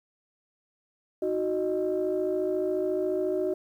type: tone cluster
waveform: sine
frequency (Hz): 317.5 / 371.7 / 614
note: D#4 / F#4 / D#5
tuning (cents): +35 / +8 / -23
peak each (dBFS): -32 / -26 / -30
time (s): 1.22-3.54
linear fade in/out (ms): 5
effects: tanh soft clip ceiling -18 dBFS + 10-bit